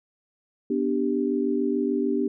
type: chord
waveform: sine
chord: G major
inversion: first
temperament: equal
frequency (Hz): 246.9 / 293.7 / 392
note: B3 / D4 / G4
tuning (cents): 0 / 0 / 0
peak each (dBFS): -26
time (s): 0.7-2.28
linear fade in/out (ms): 5
effects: none